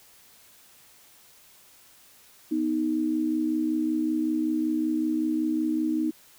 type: tone pair together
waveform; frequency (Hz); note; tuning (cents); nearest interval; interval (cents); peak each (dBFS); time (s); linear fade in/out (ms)
sine; 246.9 / 312.2; B3 / D#4; 0 / +6; major third; 406; -29 / -24; 2.51-6.11; 10
effects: white hiss -55 dBFS RMS until 6.38 s

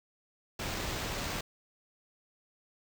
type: noise with sample-and-hold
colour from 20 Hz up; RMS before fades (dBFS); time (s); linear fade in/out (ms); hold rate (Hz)
pink; -36; 0.59-1.41; 5; 11025
effects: none

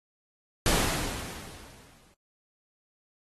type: noise with exponential decay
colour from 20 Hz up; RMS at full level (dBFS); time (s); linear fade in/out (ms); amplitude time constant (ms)
pink; -23; 0.66-2.14; 1; 320
effects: AAC 32 kbps

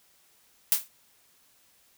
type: noise with exponential decay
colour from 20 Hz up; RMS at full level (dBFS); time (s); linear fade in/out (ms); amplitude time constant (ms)
blue; -18; 0.72-0.88; 0; 33
effects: white hiss -63 dBFS RMS until 1.97 s

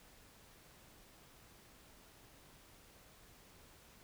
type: silence
effects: pink hiss -62 dBFS RMS until 4.03 s

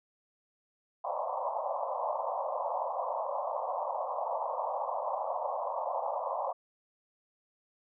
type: band-pass noise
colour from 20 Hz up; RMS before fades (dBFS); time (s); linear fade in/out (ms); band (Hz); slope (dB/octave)
pink; -34; 1.04-6.53; 10; 530 to 1100; 96
effects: none

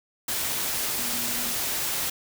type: tone in noise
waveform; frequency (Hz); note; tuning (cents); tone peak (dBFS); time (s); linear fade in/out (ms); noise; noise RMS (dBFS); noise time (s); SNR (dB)
sine; 239.5; A#3; +47; -39; 0.98-1.52; 5; white; -28; 0.28-2.1; -14
effects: none

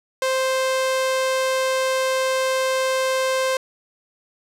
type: tone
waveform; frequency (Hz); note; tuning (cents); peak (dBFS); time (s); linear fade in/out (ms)
sawtooth; 523.3; C5; 0; -15; 0.22-3.57; 2
effects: low-pass 11000 Hz 12 dB/octave

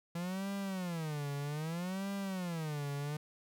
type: tone with vibrato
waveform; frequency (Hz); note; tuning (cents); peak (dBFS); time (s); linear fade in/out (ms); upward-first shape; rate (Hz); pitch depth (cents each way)
45% pulse; 167.9; E3; +32; -36; 0.15-3.17; 5; sine; 0.63; 290
effects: none

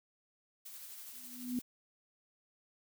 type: noise with tremolo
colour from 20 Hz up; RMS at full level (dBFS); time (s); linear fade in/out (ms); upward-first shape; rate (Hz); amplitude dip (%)
blue; -48; 0.65-1.62; 10; sine; 12; 30
type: tone with exponential growth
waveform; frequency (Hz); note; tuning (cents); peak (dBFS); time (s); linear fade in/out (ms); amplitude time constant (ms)
sine; 246.9; B3; 0; -30; 1.13-1.59; 2; 100
effects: none

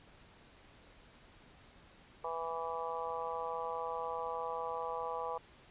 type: harmonic tone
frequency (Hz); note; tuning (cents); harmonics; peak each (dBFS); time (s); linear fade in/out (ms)
164.81; E3; 0; 3 / 4 / 5 / 6 / 7; -41 / -45 / -42 / -42 / -43; 2.24-5.38; 5
effects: pink hiss -60 dBFS RMS until 5.7 s + resampled to 8000 Hz

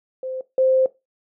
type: tone pair in turn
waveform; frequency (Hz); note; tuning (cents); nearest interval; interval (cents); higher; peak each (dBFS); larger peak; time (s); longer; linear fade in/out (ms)
sine; 519 / 522.3; C5 / C5; -14 / -3; unison; 11; second; -26 / -14; second; 0.23-0.41 / 0.58-0.86; second; 2
effects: noise-tail reverb RT60 0.2 s tail -17 dB re dry

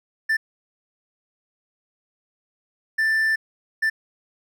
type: tone bursts at uneven times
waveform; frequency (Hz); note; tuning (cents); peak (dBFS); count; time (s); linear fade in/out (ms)
triangle; 1772; A6; +12; -16; 3; 0.29-0.37 / 2.98-3.36 / 3.82-3.9; 10
effects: none

